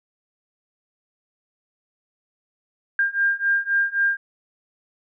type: beating tone pair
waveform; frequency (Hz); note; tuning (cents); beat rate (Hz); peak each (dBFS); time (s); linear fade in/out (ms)
sine; 1600 / 1603.8; G6 / G6; +35 / +39; 3.8; -22 / -21; 2.99-4.17; 2
effects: none